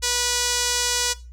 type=tone with band-pass filter; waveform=sawtooth; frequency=488.2 Hz; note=B4; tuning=20 cents flat; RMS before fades=-23 dBFS; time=0.02-1.14 s; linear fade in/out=20 ms; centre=5900 Hz; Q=1.4; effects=noise-tail reverb RT60 0.3 s tail -18 dB re dry + added 60 Hz sine -38 dBFS peak until 1.32 s